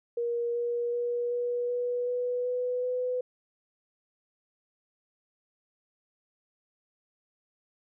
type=tone with pitch steps; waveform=sine; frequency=473.1 / 476.9 / 480.8 / 484.7 / 488.7 / 492.6 / 496.6 / 500.7 Hz; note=A#4 / A#4 / B4 / B4 / B4 / B4 / B4 / B4; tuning=+26 / +39 / -46 / -32 / -18 / -5 / +9 / +24 cents; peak=-27 dBFS; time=0.17-3.21 s; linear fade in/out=5 ms; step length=380 ms; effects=none